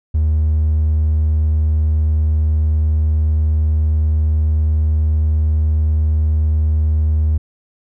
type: tone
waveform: triangle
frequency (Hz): 77.3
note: D#2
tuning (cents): -11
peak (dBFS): -9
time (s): 0.14-7.38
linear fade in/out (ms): 10
effects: tanh soft clip ceiling -7 dBFS